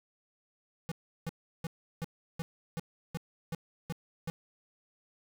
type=tone bursts; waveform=square; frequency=165.2 Hz; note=E3; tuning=4 cents sharp; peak=-34 dBFS; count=10; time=0.89-4.3 s; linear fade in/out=0 ms; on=26 ms; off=350 ms; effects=none